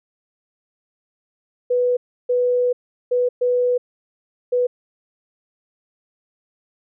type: tone bursts at uneven times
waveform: sine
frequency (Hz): 493.4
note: B4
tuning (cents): -2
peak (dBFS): -15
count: 5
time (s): 1.7-1.97 / 2.29-2.73 / 3.11-3.29 / 3.41-3.78 / 4.52-4.67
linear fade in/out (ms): 10
effects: none